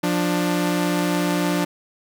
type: tone pair together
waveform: sawtooth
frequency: 176.47 / 296.2 Hz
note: F3 / D4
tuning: +18 / +15 cents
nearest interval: major sixth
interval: 897 cents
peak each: -18 dBFS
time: 0.03-1.65 s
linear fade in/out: 10 ms
effects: none